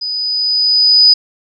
sine tone with level ramp, 4978 Hz, D#8, in tune, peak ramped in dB -18 to -3 dBFS, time 0.01-1.14 s, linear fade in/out 10 ms, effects none

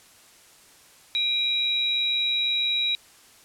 sine tone pair together, 2400 / 3858 Hz, D7 / B7, +37 / -41 cents, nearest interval minor sixth, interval 822 cents, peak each -30 / -22 dBFS, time 1.15-2.95 s, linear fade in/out 0 ms, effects white hiss -53 dBFS RMS until 3.44 s + low-pass 11000 Hz 12 dB/octave

